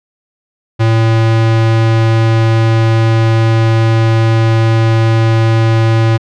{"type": "tone", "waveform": "square", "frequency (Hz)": 112.8, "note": "A2", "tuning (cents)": 44, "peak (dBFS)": -8, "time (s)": [0.79, 6.18], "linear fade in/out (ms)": 20, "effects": ["low-pass 4000 Hz 12 dB/octave"]}